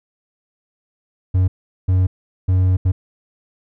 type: tone bursts at uneven times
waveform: triangle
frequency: 92.5 Hz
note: F#2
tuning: in tune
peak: -10 dBFS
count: 4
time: 1.34-1.48 / 1.88-2.07 / 2.48-2.77 / 2.85-2.92 s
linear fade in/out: 10 ms
effects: none